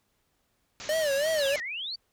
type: low-pass noise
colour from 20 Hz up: white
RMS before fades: -42 dBFS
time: 0.8-1.6 s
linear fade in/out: 0 ms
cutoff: 6900 Hz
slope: 96 dB/octave
type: tone with vibrato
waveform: square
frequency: 594 Hz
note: D5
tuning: 20 cents sharp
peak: -25 dBFS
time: 0.89-1.56 s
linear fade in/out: 2 ms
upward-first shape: sine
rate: 3 Hz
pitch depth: 150 cents each way
type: exponential two-way sweep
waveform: sine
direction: down then up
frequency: 4699 to 1820 to 4699 Hz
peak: -32 dBFS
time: 1.38-1.96 s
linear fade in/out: 10 ms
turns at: 1.61 s
effects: pink hiss -73 dBFS RMS until 2.12 s